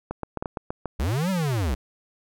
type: clicks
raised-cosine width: 1 ms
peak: -15 dBFS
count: 8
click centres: 0.11 / 0.233 / 0.373 / 0.425 / 0.458 / 0.572 / 0.705 / 0.857 s
type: linear two-way sweep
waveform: square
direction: up then down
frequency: 54.9 to 196.6 to 54.9 Hz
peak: -23 dBFS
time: 0.99-1.75 s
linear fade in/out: 10 ms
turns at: 1.3 s
effects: none